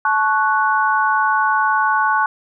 sine chord, F# minor, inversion first, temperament equal with one note detuned, 868.9 / 1108.7 / 1480 Hz, A5 / C#6 / F#6, -22 / 0 / 0 cents, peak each -18 dBFS, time 0.05-2.26 s, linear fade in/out 2 ms, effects none

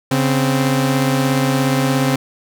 sawtooth tone pair together, 138.59 / 260.2 Hz, C#3 / C4, 0 / -9 cents, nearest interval major seventh, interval 1091 cents, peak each -13 dBFS, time 0.11-2.16 s, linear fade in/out 5 ms, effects none

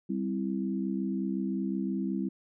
sine chord, C major, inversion second, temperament equal, 196 / 261.6 / 329.6 Hz, G3 / C4 / E4, 0 / 0 / 0 cents, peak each -31 / -34 / -35 dBFS, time 0.09-2.29 s, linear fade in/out 10 ms, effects none

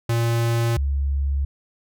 square / sine tone pair in turn, 116.54 / 69.5 Hz, A#2 / C#2, 0 / +5 cents, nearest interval major sixth, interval 895 cents, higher first, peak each -19 dBFS, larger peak neither, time 0.09-0.77 / 0.77-1.45 s, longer neither, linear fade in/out 5 ms, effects none

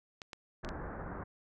clicks, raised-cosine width 0.2 ms, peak -26 dBFS, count 4, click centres 0.218 / 0.332 / 0.648 / 0.69 s
pink low-pass noise, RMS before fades -42 dBFS, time 0.63-1.24 s, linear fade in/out 10 ms, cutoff 1700 Hz, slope 48 dB/octave
effects none

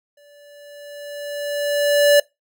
square tone with exponential growth, 580 Hz, D5, 22 cents flat, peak -10 dBFS, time 0.17-2.2 s, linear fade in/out 5 ms, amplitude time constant 440 ms, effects noise-tail reverb RT60 0.2 s tail -23 dB re dry

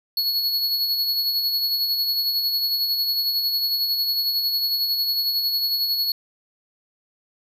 square tone with tremolo, 4366 Hz, C#8, 27 cents flat, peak -19 dBFS, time 0.17-6.12 s, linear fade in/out 2 ms, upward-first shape sine, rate 11 Hz, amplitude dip 40%, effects none

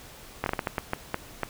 slowing click train, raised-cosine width 0.5 ms, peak -11 dBFS, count 10, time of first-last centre 0.44-1.433 s, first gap 22 ms, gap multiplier 1.38, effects pink hiss -47 dBFS RMS until 1.49 s

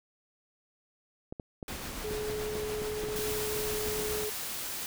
clicks, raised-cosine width 2 ms, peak -25 dBFS, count 10, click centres 1.325 / 1.398 / 1.628 / 2.11 / 2.3 / 2.554 / 2.82 / 3.037 / 3.086 / 3.19 s
pink noise with tremolo, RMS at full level -38 dBFS, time 1.68-4.24 s, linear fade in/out 2 ms, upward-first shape sine, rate 7 Hz, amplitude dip 25%
sine tone, 425.2 Hz, G#4, 41 cents sharp, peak -33 dBFS, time 2.04-4.3 s, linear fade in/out 10 ms
white noise, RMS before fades -37 dBFS, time 3.16-4.86 s, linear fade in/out 0 ms
effects none

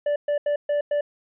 triangle tone bursts at uneven times, 584 Hz, D5, 10 cents flat, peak -18 dBFS, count 5, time 0.06-0.16 / 0.28-0.38 / 0.46-0.56 / 0.69-0.81 / 0.91-1.01 s, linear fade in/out 5 ms, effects resampled to 8000 Hz

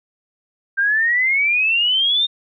sine exponential sweep, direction up, 1568 to 3682 Hz, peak -14 dBFS, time 0.77-2.27 s, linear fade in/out 20 ms, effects none

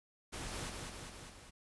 pink noise with echo, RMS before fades -43 dBFS, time 0.32-0.71 s, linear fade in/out 20 ms, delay 200 ms, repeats 4, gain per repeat -3 dB, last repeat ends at 1.51 s, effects resampled to 24000 Hz

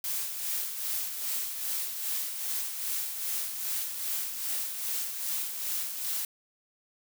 blue noise with tremolo, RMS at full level -31 dBFS, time 0.04-6.25 s, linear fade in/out 2 ms, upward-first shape sine, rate 2.5 Hz, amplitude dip 50%, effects none

